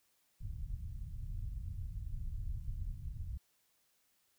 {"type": "low-pass noise", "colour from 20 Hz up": "pink", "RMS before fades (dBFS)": -41, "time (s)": [0.4, 3.38], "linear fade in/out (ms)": 10, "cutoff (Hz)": 110, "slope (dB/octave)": 24, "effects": ["white hiss -75 dBFS RMS until 4.38 s"]}